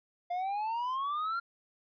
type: exponential sweep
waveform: triangle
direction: up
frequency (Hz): 696 to 1400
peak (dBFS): -29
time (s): 0.3-1.4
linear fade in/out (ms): 10
effects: resampled to 11025 Hz